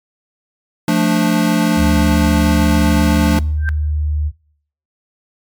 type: chord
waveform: square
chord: D minor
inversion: first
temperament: equal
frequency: 174.61 / 220 / 293.7 Hz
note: F3 / A3 / D4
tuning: 0 / 0 / 0 cents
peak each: -17 dBFS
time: 0.88-3.39 s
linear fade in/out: 2 ms
type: tone with pitch glide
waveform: sine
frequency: 75.7 to 75.09 Hz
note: D#2 to D2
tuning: -47 to +39 cents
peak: -14 dBFS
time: 1.76-4.32 s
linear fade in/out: 50 ms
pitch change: -14 cents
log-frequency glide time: 3.6-4.13 s
type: tone with exponential growth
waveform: sine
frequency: 1568 Hz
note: G6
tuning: in tune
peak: -15 dBFS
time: 3.57-3.69 s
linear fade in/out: 0 ms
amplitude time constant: 24 ms
effects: noise-tail reverb RT60 0.6 s tail -23 dB re dry + MP3 96 kbps